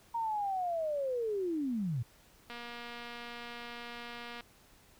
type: linear sweep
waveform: sine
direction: down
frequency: 939 to 107.6 Hz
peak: -31 dBFS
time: 0.14-2.03 s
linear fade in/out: 10 ms
type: click train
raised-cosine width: 0.3 ms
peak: -29 dBFS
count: 455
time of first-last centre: 2.5-4.408 s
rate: 238 Hz
effects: pink hiss -62 dBFS RMS until 4.99 s